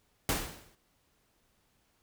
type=noise with exponential decay; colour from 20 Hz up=pink; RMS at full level=-27 dBFS; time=0.29-0.75 s; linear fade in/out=1 ms; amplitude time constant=100 ms; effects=pink hiss -72 dBFS RMS until 2.02 s